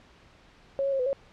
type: tone with pitch steps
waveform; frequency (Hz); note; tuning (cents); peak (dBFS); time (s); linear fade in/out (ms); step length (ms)
sine; 549 / 552 / 539 / 502 / 550; C#5 / C#5 / C#5 / B4 / C#5; -17 / -7 / -49 / +28 / -14; -24; 0.79-1.13; 0; 68
effects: pink hiss -56 dBFS RMS until 1.32 s + low-pass 4000 Hz 12 dB/octave